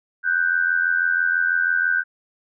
sine tone pair together, 1481.9 / 1568 Hz, F#6 / G6, +2 / 0 cents, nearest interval minor second, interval 98 cents, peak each -20 dBFS, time 0.23-2.04 s, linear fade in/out 50 ms, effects none

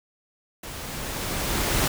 pink noise with level ramp, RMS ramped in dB -37 to -22 dBFS, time 0.63-1.88 s, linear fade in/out 5 ms, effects none

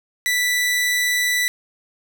sawtooth tone, 1974 Hz, B6, 1 cent flat, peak -14 dBFS, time 0.26-1.48 s, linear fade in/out 0 ms, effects none

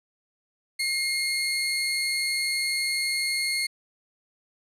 30% pulse tone pair together, 2136 / 4412 Hz, C7 / C#8, +35 / -9 cents, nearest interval octave + minor second, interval 1256 cents, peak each -23 / -27 dBFS, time 0.79-3.67 s, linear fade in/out 10 ms, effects resampled to 32000 Hz

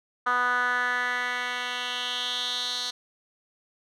10% pulse tone with band-pass filter sweep, 246.9 Hz, B3, in tune, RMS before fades -28 dBFS, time 0.26-2.91 s, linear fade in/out 10 ms, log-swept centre 1300 to 4400 Hz, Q 3.6, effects none

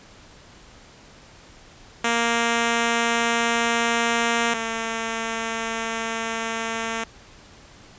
5% pulse tone pair in turn, 233.1 / 226.5 Hz, A#3 / A#3, 0 / -50 cents, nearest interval unison, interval 50 cents, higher first, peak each -8 / -14 dBFS, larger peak first, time 2.04-4.54 / 4.54-7.04 s, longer neither, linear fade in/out 5 ms, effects pink hiss -48 dBFS RMS until 7.98 s + resampled to 16000 Hz

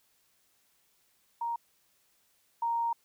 sine tone pair in turn, 935 / 931.1 Hz, A#5 / A#5, +5 / -2 cents, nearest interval unison, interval 7 cents, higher first, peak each -30 / -27 dBFS, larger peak second, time 1.41-1.56 / 2.62-2.93 s, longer second, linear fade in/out 5 ms, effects white hiss -70 dBFS RMS until 3.04 s

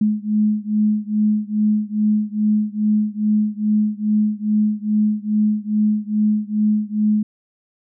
sine beating tone pair, 211 / 213.4 Hz, G#3 / G#3, +28 / +47 cents, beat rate 2.4 Hz, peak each -18 / -19 dBFS, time 0.01-7.23 s, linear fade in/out 5 ms, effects none

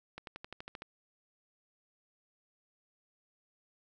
accelerating click train, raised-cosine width 0.3 ms, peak -27 dBFS, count 9, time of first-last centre 0.18-0.821 s, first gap 92 ms, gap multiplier 0.96, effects none

